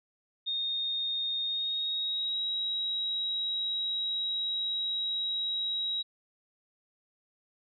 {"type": "tone with pitch glide", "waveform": "sine", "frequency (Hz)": [3687, 3839], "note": ["A#7", "B7"], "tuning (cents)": [-20, -50], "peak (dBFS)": -29, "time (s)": [0.46, 6.03], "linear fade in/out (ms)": 20, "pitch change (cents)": 70, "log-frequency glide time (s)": [1.44, 2.39], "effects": []}